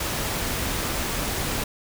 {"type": "noise", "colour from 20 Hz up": "pink", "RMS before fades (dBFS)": -27, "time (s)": [0, 1.64], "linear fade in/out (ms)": 5, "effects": []}